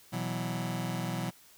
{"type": "chord", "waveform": "sawtooth", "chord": "B suspended fourth", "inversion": "none", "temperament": "just", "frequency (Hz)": [123.47, 164.63, 185.21], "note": ["B2", "E3", "F#3"], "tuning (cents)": [0, -2, 2], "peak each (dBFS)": -32, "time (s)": [0.12, 1.31], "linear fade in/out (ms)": 20, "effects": ["white hiss -58 dBFS RMS until 1.57 s"]}